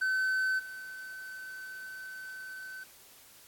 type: tone with level steps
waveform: triangle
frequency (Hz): 1526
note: G6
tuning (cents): -47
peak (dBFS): -25 / -39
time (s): 0.01-2.84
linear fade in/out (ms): 10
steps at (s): 0.58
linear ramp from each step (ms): 20
effects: white hiss -56 dBFS RMS until 3.47 s + AAC 64 kbps